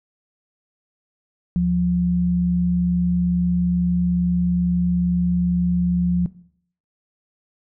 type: tone pair together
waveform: sine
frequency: 74.2 / 176.48 Hz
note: D2 / F3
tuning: +18 / +18 cents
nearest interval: octave + minor third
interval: 1500 cents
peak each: -27 / -16 dBFS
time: 1.56-6.26 s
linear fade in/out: 0 ms
effects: noise-tail reverb RT60 0.6 s tail -18 dB re dry